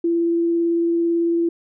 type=tone with vibrato; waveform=sine; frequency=337.8 Hz; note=E4; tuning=42 cents sharp; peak=-16 dBFS; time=0.04-1.49 s; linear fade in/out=5 ms; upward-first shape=sine; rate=18 Hz; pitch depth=8 cents each way; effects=none